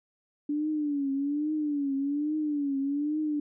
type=tone with vibrato; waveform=sine; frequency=290 Hz; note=D4; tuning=22 cents flat; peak=-26 dBFS; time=0.49-3.4 s; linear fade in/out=5 ms; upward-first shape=triangle; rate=1.2 Hz; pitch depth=120 cents each way; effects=none